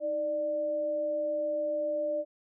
sine tone pair together, 314.1 / 593 Hz, D#4 / D5, +16 / +17 cents, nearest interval major seventh, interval 1101 cents, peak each -40 / -28 dBFS, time 0-2.25 s, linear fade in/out 50 ms, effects none

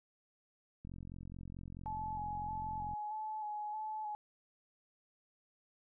click train, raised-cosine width 5 ms, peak -36 dBFS, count 94, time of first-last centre 0.85-2.935 s, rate 44.6 Hz
sine tone with vibrato, 852 Hz, G#5, 44 cents sharp, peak -38 dBFS, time 1.86-4.15 s, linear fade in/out 0 ms, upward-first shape square, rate 1.6 Hz, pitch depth 22 cents each way
effects none

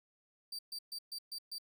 40% pulse tone bursts, 4654 Hz, D8, 17 cents flat, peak -39 dBFS, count 6, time 0.52-1.584 s, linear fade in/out 5 ms, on 69 ms, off 130 ms, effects none

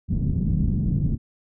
white low-pass noise, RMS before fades -22 dBFS, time 0.08-1.18 s, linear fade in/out 50 ms, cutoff 190 Hz, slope 24 dB/octave, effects none

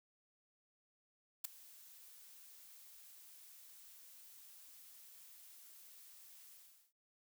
blue noise with ADSR envelope, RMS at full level -36 dBFS, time 1.44-6.93 s, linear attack 10 ms, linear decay 5 ms, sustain -23 dB, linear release 410 ms, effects none

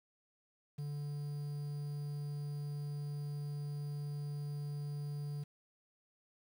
triangle tone with quantisation, 145.7 Hz, D3, 13 cents flat, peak -36 dBFS, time 0.78-5.44 s, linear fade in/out 10 ms, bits 10, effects none

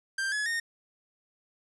45% pulse tone with pitch steps, 1579 / 1696 / 1842 Hz, G6 / G#6 / A#6, +12 / +36 / -21 cents, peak -28 dBFS, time 0.18-0.6 s, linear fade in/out 5 ms, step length 140 ms, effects resampled to 24000 Hz

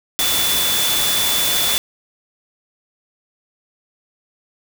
sine tone in noise, 3473 Hz, A7, 23 cents flat, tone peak -20 dBFS, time 0.19-1.78 s, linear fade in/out 0 ms, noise white, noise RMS -19 dBFS, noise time 0.19-1.78 s, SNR -4 dB, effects none

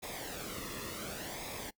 pink noise with flanger, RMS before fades -42 dBFS, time 0.02-1.71 s, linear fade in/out 20 ms, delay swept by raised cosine 0.67 to 1.32 ms, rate 0.68 Hz, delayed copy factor -0.65, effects noise-tail reverb RT60 0.1 s tail -22 dB re dry

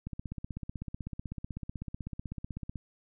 click train, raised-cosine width 5 ms, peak -25 dBFS, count 44, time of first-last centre 0.07-2.757 s, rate 16 Hz, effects none

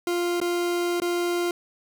40% pulse tone with dropouts, 349.2 Hz, F4, in tune, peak -22 dBFS, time 0.07-1.51 s, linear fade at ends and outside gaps 2 ms, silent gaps 0.402-0.414 / 1.001-1.019 s, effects none

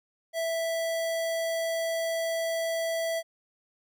square tone, 659 Hz, E5, 1 cent flat, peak -28 dBFS, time 0.33-3.23 s, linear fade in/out 50 ms, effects none

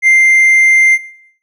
sine tone with hard clipping, 2093 Hz, C7, in tune, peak -5 dBFS, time 0.02-0.99 s, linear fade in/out 50 ms, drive 2 dB, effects noise-tail reverb RT60 0.7 s tail -18 dB re dry

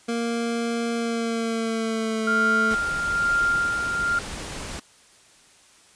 25% pulse tone with pitch glide, 233.1 to 220 Hz, A#3 to A3, 0 to 0 cents, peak -20 dBFS, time 0.08-2.75 s, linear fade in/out 10 ms, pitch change -100 cents, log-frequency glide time 0.94-2.3 s
sine tone with tremolo, 1396.9 Hz, F6, in tune, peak -18 dBFS, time 2.27-4.19 s, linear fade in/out 5 ms, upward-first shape sine, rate 1.1 Hz, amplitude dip 50%
pink noise, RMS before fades -34 dBFS, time 2.7-4.8 s, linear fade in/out 10 ms
effects white hiss -54 dBFS RMS until 5.95 s + resampled to 22050 Hz

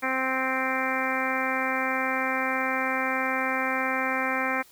harmonic tone, 261.6 Hz, C4, in tune, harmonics 1 / 2 / 3 / 4 / 5 / 6 / 7 / 8 / 9, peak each -33 / -33 / -33 / -33 / -33 / -33 / -33 / -33 / -33 dBFS, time 0.02-4.63 s, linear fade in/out 20 ms, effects white hiss -55 dBFS RMS until 4.71 s

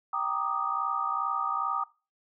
sine chord, Eb major seventh, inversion first, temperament equal with one note detuned, 784 / 932.3 / 1182.1 / 1244.5 Hz, G5 / Bb5 / D6 / Eb6, 0 / 0 / +11 / 0 cents, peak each -36 / -36 / -32 / -30 dBFS, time 0.13-1.84 s, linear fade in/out 5 ms, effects noise-tail reverb RT60 0.3 s tail -21 dB re dry

